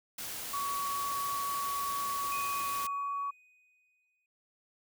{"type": "noise", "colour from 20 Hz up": "white", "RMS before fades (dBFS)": -40, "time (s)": [0.18, 2.87], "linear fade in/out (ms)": 5}
{"type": "tone", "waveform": "sine", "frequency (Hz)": 1126, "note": "C#6", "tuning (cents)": 27, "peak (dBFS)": -32, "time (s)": [0.53, 3.31], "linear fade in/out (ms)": 10}
{"type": "tone with exponential decay", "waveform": "triangle", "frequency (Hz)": 2494, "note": "D#7", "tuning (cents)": 3, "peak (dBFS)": -36, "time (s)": [2.32, 4.26], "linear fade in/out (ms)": 2, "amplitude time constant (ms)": 420}
{"effects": []}